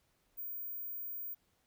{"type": "tone", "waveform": "sine", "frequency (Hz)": 15240, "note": "A#9", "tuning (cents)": 37, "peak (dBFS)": -39, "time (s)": [0.37, 1.35], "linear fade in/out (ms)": 20, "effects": ["pink hiss -75 dBFS RMS until 1.66 s"]}